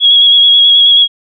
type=tone with vibrato; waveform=sine; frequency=3322 Hz; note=G#7; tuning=in tune; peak=-3 dBFS; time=0-1.08 s; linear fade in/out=50 ms; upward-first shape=square; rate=9.3 Hz; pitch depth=17 cents each way; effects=none